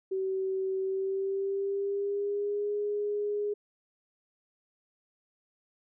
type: tone with pitch glide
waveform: sine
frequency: 381.4 to 413.5 Hz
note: G4 to G#4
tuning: -47 to -8 cents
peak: -28 dBFS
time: 0.11-3.54 s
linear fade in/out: 10 ms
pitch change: +139 cents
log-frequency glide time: 0.79-2.73 s
effects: none